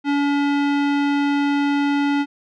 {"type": "tone with low-pass filter", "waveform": "square", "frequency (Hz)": 285, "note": "C#4", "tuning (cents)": 48, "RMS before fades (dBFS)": -19, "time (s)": [0.04, 2.26], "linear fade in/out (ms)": 50, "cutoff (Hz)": 2900, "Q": 1, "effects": []}